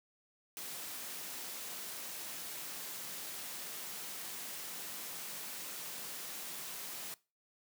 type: high-pass noise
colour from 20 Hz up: white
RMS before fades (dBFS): -44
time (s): 0.57-7.14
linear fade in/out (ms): 0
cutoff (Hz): 130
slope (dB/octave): 24
effects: noise-tail reverb RT60 0.3 s tail -21 dB re dry